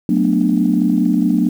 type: chord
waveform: sine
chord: B minor seventh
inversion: second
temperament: just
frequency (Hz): 185.21 / 222.2 / 246.9 / 296.3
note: F#3 / A3 / B3 / D4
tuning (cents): +2 / +17 / 0 / +15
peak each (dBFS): -17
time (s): 0.09-1.49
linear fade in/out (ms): 2
effects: tanh soft clip ceiling -2 dBFS + 7-bit